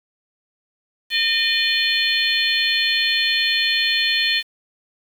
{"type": "harmonic tone with a mistuned harmonic", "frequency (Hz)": 610, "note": "D#5", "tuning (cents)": -34, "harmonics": [3, 4, 5, 6, 7], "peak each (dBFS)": [-23, -23, -23, -23, -23], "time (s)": [1.1, 4.43], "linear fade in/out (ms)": 50, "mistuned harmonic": 6, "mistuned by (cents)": -78, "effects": ["7-bit"]}